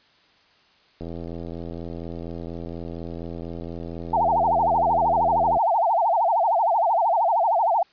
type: click train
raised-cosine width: 2 ms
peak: -21 dBFS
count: 385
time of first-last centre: 1.01-5.571 s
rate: 84.2 Hz
type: tone with vibrato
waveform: sine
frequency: 785 Hz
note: G5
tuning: 2 cents sharp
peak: -17 dBFS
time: 4.13-7.83 s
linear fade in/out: 5 ms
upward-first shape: sine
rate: 13 Hz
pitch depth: 300 cents each way
effects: white hiss -58 dBFS RMS until 7.92 s + resampled to 11025 Hz